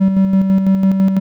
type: tone with tremolo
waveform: triangle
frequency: 192.2 Hz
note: G3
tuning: 34 cents flat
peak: -6 dBFS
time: 0-1.2 s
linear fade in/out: 20 ms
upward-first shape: square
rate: 6 Hz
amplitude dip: 45%
effects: none